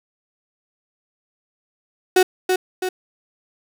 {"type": "tone with echo", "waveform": "35% pulse", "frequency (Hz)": 370, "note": "F#4", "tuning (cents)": 0, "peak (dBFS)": -9, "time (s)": [2.16, 2.23], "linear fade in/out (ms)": 5, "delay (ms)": 330, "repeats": 2, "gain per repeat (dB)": -5, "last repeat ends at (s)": 2.89, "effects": []}